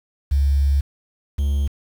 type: tone pair in turn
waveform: sine / triangle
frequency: 70 / 70.53 Hz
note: C#2 / C#2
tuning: +18 / +31 cents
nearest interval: unison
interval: 13 cents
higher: second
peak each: -14 / -15 dBFS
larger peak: first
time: 0.31-0.81 / 1.38-1.68 s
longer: first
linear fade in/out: 10 ms
effects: 7-bit